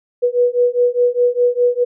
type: beating tone pair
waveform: sine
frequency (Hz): 486 / 490.9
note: B4 / B4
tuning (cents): -28 / -10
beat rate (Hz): 4.9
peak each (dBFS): -15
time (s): 0.22-1.85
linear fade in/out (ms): 20
effects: none